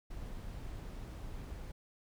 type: noise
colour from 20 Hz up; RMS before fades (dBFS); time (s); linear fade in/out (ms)
brown; -44; 0.1-1.72; 10
effects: none